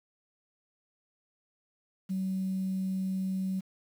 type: tone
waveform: sine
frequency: 189.3 Hz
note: F#3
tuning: 40 cents sharp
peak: -28 dBFS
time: 2.09-3.61 s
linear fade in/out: 20 ms
effects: tanh soft clip ceiling -24 dBFS + 9-bit